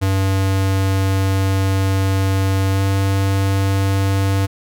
square tone with pitch glide, 96.4 to 97.41 Hz, G2 to G2, -28 to -10 cents, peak -15 dBFS, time 0.01-4.47 s, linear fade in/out 20 ms, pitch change +18 cents, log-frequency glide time 2.71-2.82 s, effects none

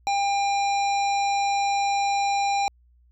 harmonic tone, 800 Hz, G5, 35 cents sharp, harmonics 1 / 3 / 5 / 7 / 9, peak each -21 / -31 / -35 / -38 / -40 dBFS, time 0.07-2.68 s, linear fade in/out 0 ms, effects added 60 Hz sine -55 dBFS peak until 3.11 s

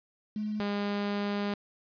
sine / sawtooth tone pair in turn, 211.8 / 203.5 Hz, G#3 / G#3, +34 / -35 cents, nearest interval minor second, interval 69 cents, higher first, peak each -30 / -25 dBFS, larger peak second, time 0.36-0.6 / 0.6-1.54 s, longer second, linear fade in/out 2 ms, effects resampled to 11025 Hz + 9-bit

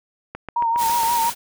click train, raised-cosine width 0.5 ms, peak -16 dBFS, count 6, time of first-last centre 0.35-1.034 s, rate 7.31 Hz
sine tone with vibrato, 932.3 Hz, A#5, in tune, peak -17 dBFS, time 0.56-1.3 s, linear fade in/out 5 ms, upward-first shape sine, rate 5.7 Hz, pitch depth 44 cents each way
white noise, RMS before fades -27 dBFS, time 0.77-1.35 s, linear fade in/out 50 ms
effects none

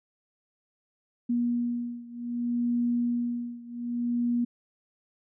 sine beating tone pair, 239.4 / 240.04 Hz, A#3 / B3, +46 / -49 cents, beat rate 0.64 Hz, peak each -28 / -30 dBFS, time 1.29-4.45 s, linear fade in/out 10 ms, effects none

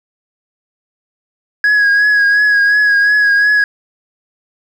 sine tone with vibrato, 1661.2 Hz, G#6, in tune, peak -5 dBFS, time 1.64-3.64 s, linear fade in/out 2 ms, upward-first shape triangle, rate 2.8 Hz, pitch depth 38 cents each way, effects tanh soft clip ceiling -7 dBFS + 7-bit

